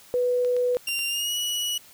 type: tone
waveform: sine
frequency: 493.9 Hz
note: B4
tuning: in tune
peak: -20 dBFS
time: 0.14-0.77 s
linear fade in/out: 0 ms
type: clicks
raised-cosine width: 0.2 ms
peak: -25 dBFS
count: 5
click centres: 0.448 / 0.566 / 0.748 / 0.887 / 0.991 s
type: tone with pitch glide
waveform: sawtooth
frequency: 2777 to 2929 Hz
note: F7 to F#7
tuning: -10 to -18 cents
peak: -22 dBFS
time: 0.87-1.78 s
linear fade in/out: 5 ms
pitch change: +92 cents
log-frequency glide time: 1.08-1.35 s
effects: white hiss -51 dBFS RMS until 1.93 s